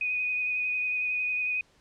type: tone with vibrato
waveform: sine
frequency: 2489 Hz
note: D#7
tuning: in tune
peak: -26 dBFS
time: 0.01-1.61 s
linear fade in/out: 2 ms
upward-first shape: triangle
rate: 11 Hz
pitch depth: 22 cents each way
effects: pink hiss -63 dBFS RMS until 1.8 s + low-pass 7000 Hz 12 dB/octave